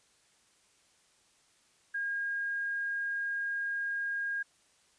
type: tone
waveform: sine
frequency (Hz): 1624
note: G#6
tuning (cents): -39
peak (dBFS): -31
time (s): 1.94-4.43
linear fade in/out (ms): 10
effects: white hiss -67 dBFS RMS until 4.98 s + resampled to 22050 Hz